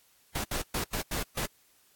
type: noise bursts at uneven times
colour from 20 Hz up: pink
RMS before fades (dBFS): -32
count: 6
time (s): 0.35-0.44 / 0.51-0.62 / 0.74-0.84 / 0.93-1.02 / 1.11-1.23 / 1.37-1.46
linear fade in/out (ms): 5
effects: white hiss -64 dBFS RMS until 1.95 s + AAC 64 kbps